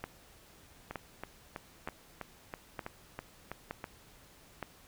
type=two click trains; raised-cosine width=0.5 ms; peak=-24 / -22 dBFS; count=10 / 6; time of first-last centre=0.91-3.842 / 0.04-4.627 s; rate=3.07 / 1.09 Hz; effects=pink hiss -59 dBFS RMS until 4.87 s